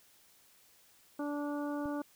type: harmonic tone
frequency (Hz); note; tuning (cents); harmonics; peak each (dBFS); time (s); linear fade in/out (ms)
291; D4; -16; 1 / 2 / 3 / 4 / 5; -35 / -41 / -45 / -47 / -49; 1.19-2.02; 5
type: click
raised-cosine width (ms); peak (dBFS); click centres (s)
5; -36; 1.857
effects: white hiss -64 dBFS RMS until 2.15 s